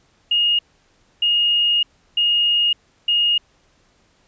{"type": "tone bursts at uneven times", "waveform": "sine", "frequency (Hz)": 2856, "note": "F7", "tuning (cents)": 38, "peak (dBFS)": -14, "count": 4, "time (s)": [[0.31, 0.59], [1.22, 1.83], [2.17, 2.73], [3.08, 3.38]], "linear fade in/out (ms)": 5, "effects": ["pink hiss -59 dBFS RMS until 4.27 s", "resampled to 16000 Hz"]}